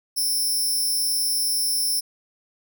15% pulse tone with amplitude modulation, 5330 Hz, E8, 18 cents sharp, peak -12 dBFS, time 0.16-2.01 s, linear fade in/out 20 ms, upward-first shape sine, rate 261 Hz, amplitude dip 70%, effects none

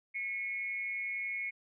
sine tone with amplitude modulation, 2189 Hz, C#7, 22 cents flat, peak -31 dBFS, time 0.14-1.51 s, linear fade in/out 20 ms, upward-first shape sine, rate 211 Hz, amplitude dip 65%, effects none

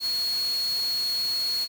sine tone in noise, 4329 Hz, C#8, 42 cents flat, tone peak -24 dBFS, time 0-1.68 s, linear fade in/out 50 ms, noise white, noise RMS -38 dBFS, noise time 0-1.68 s, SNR +11 dB, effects none

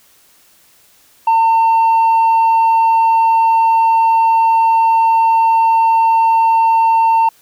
sine tone with tanh clipping, 905 Hz, A5, 48 cents sharp, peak -9 dBFS, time 1.27-7.29 s, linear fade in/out 5 ms, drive 2 dB, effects white hiss -50 dBFS RMS until 7.41 s

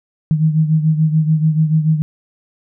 sine beating tone pair, 155.56 / 162.46 Hz, D#3 / E3, 0 / -25 cents, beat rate 6.9 Hz, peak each -12 / -18 dBFS, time 0.31-2.02 s, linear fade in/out 0 ms, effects none

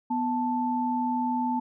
sine tone pair together, 246.9 / 879.9 Hz, B3 / A5, 0 / 0 cents, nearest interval octave + minor seventh, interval 2200 cents, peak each -27 dBFS, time 0.1-1.6 s, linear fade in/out 10 ms, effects none

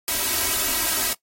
white noise with comb filter, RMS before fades -23 dBFS, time 0.08-1.13 s, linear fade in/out 0 ms, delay 3.1 ms, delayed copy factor +1, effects noise-tail reverb RT60 0.1 s tail -18 dB re dry + AAC 48 kbps

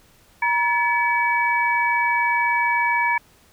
sine tone cluster, 950 / 1723 / 2279 Hz, A#5 / A6 / C#7, +33 / -37 / +47 cents, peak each -20 / -24 / -22 dBFS, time 0.42-3.18 s, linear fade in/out 5 ms, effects pink hiss -55 dBFS RMS until 3.52 s

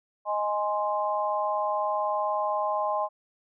sine chord, Ab major, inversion second, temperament equal, 622.3 / 830.6 / 1046.5 Hz, Eb5 / Ab5 / C6, 0 / 0 / 0 cents, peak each -29 / -29 / -29 dBFS, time 0.25-3.09 s, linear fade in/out 50 ms, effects none

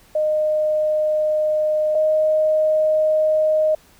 sine tone pair in turn, 614 / 620.8 Hz, D#5 / D#5, -23 / -4 cents, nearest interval unison, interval 19 cents, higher second, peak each -16 / -14 dBFS, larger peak second, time 0.15-1.95 / 1.95-3.75 s, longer neither, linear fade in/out 5 ms, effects pink hiss -52 dBFS RMS until 3.99 s

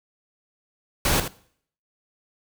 pink noise with echo, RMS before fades -21 dBFS, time 1.05-1.2 s, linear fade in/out 2 ms, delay 79 ms, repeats 1, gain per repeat -9 dB, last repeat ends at 1.279 s, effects noise-tail reverb RT60 0.6 s tail -20 dB re dry

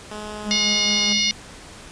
10% pulse tone with pitch glide, 211.3 to 206.6 Hz, G#3 to G#3, +30 to -9 cents, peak -23 dBFS, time 0.11-1.13 s, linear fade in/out 5 ms, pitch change -39 cents, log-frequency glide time 0.31-0.95 s
triangle tone with tremolo, 207.7 Hz, G#3, in tune, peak -23 dBFS, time 0.44-1.33 s, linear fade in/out 50 ms, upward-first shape sine, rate 4.7 Hz, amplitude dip 70%
harmonic tone, 719 Hz, F#5, 50 cents flat, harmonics 3 / 4 / 5 / 6 / 7 / 8, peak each -25 / -25 / -25 / -25 / -25 / -25 dBFS, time 0.51-1.31 s, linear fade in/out 0 ms
effects pink hiss -41 dBFS RMS until 1.91 s + resampled to 22050 Hz

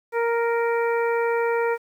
harmonic tone, 466.2 Hz, A#4, in tune, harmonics 1 / 2 / 3 / 4 / 5, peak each -21 / -27 / -31 / -33 / -35 dBFS, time 0.12-1.78 s, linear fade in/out 50 ms, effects 9-bit

